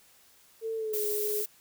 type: tone with pitch glide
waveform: sine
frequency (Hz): 447.9 to 420.3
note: A4 to G#4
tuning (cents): +31 to +21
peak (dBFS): -30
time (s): 0.61-1.45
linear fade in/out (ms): 50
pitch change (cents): -110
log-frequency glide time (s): 0.76-1.01
type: noise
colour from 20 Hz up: violet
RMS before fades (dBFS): -33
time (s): 0.93-1.46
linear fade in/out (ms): 10
effects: white hiss -60 dBFS RMS until 1.6 s